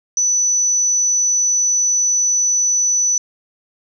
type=tone; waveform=sine; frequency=5970 Hz; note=F#8; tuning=15 cents sharp; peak=-13 dBFS; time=0.17-3.18 s; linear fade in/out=2 ms; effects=none